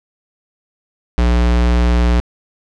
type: tone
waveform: square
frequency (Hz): 59.7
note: A#1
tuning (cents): +42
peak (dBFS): -11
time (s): 1.18-2.2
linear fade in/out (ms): 0
effects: low-pass 5000 Hz 12 dB/octave